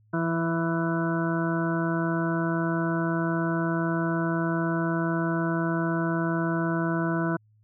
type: harmonic tone with a mistuned harmonic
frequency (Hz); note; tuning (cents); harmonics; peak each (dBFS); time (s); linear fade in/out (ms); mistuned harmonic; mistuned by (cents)
165.6; E3; +8; 1 / 2 / 3 / 4 / 6 / 7 / 8 / 9; -27 / -28 / -41 / -33 / -35 / -43 / -37 / -34; 0.13-7.37; 10; 1; +17
effects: added 107 Hz sine -58 dBFS peak until 7.63 s